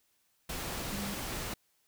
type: tone in noise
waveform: sine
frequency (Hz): 200.4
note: G3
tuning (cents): +38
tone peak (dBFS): -38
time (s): 0.92-1.14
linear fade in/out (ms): 5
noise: pink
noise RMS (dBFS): -38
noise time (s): 0.49-1.54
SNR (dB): -3
effects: white hiss -73 dBFS RMS until 1.87 s